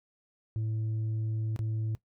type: tone with dropouts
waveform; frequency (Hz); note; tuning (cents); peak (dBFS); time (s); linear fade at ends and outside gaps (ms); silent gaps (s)
sine; 110; A2; 0; -26; 0.56-1.95; 0; 1.562-1.591
effects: noise-tail reverb RT60 0.1 s tail -21 dB re dry + tanh soft clip ceiling -28 dBFS